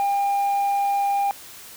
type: tone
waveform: sine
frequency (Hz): 801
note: G5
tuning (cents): +37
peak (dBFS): -16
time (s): 0-1.31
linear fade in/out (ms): 0
effects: tanh soft clip ceiling -18 dBFS + white hiss -42 dBFS RMS until 1.76 s